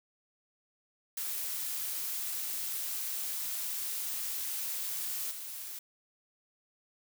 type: noise with level steps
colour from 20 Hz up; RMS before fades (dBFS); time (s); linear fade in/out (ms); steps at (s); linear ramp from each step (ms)
blue; -36 / -42; 1.17-5.79; 5; 5.31; 5
effects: none